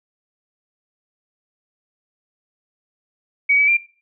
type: tone with pitch steps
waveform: sine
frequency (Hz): 2261 / 2287 / 2376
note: C#7 / D7 / D7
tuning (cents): +34 / -47 / +20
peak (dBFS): -12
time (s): 3.49-3.772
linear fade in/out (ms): 10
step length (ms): 94
effects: noise-tail reverb RT60 0.4 s tail -19 dB re dry